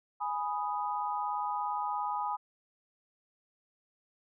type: chord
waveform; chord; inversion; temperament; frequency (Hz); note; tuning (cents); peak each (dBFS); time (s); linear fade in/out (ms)
sine; G# minor; none; equal; 830.6 / 987.8 / 1244.5; G#5 / B5 / D#6; 0 / 0 / 0; -34 / -35 / -37; 0.2-2.37; 20
effects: none